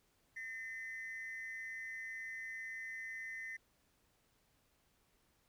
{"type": "ring-modulated tone", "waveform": "triangle", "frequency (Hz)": 1932, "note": "B6", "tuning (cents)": -39, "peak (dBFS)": -37, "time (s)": [0.36, 3.57], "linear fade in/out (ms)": 10, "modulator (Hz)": 109, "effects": ["tanh soft clip ceiling -37 dBFS", "pink hiss -75 dBFS RMS until 5.48 s"]}